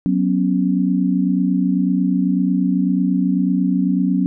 sine chord, F# suspended fourth, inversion none, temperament equal with one note detuned, 185 / 246.9 / 275 Hz, F#3 / B3 / C#4, 0 / 0 / -14 cents, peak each -17 / -21 / -19 dBFS, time 0.06-4.26 s, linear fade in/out 0 ms, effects none

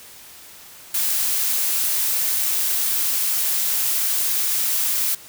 blue noise, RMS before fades -21 dBFS, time 0.94-5.15 s, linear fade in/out 5 ms, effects white hiss -43 dBFS RMS until 5.28 s

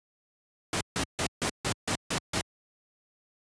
pink noise bursts, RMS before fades -28 dBFS, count 8, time 0.73-2.412 s, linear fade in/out 2 ms, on 79 ms, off 150 ms, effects high-pass 80 Hz 12 dB/octave + resampled to 22050 Hz

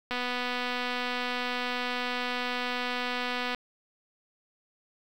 click train, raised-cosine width 0.3 ms, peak -16 dBFS, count 850, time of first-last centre 0.11-3.547 s, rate 247 Hz, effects 8-bit

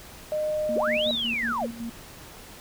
sine tone, 612 Hz, D#5, 29 cents flat, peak -24 dBFS, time 0.32-1.11 s, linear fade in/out 0 ms
sine tone with tremolo, 232.2 Hz, A#3, 7 cents flat, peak -30 dBFS, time 0.69-1.9 s, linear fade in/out 2 ms, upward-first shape square, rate 5.4 Hz, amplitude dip 65%
sine linear two-way sweep, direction up then down, 196 to 3951 to 401.5 Hz, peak -25 dBFS, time 0.75-1.67 s, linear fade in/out 20 ms, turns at 1.1 s
effects pink hiss -45 dBFS RMS until 2.6 s

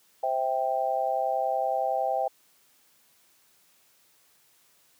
sine chord, C major, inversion none, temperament just, 523.3 / 654.1 / 784.9 Hz, C5 / E5 / G5, 0 / -14 / +2 cents, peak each -31 / -29 / -27 dBFS, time 0.23-2.28 s, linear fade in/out 5 ms, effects white hiss -63 dBFS RMS until 4.99 s + high-pass 100 Hz 12 dB/octave

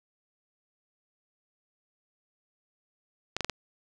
clicks, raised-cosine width 0.2 ms, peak -12 dBFS, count 4, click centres 3.366 / 3.407 / 3.446 / 3.497 s, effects none

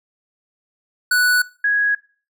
square / sine tone pair in turn, 1480 / 1661.2 Hz, F#6 / G#6, 0 / 0 cents, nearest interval major second, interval 200 cents, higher second, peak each -14 dBFS, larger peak neither, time 1.11-1.42 / 1.64-1.95 s, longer neither, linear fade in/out 5 ms, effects noise-tail reverb RT60 0.4 s tail -21 dB re dry

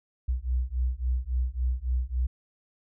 sine beating tone pair, 60.7 / 64.3 Hz, B1 / C2, -29 / -30 cents, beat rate 3.6 Hz, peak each -28 dBFS, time 0.28-2.27 s, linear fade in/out 10 ms, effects none

